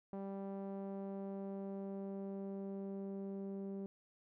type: tone with low-pass filter sweep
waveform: sawtooth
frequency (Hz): 196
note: G3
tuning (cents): 0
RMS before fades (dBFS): -44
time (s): 0.13-3.86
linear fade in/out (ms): 0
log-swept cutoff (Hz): 740 to 410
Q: 1.4
effects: none